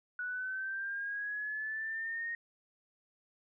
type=linear sweep; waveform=sine; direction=up; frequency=1467 to 1864.7 Hz; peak=-35 dBFS; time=0.19-2.35 s; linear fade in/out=2 ms; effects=none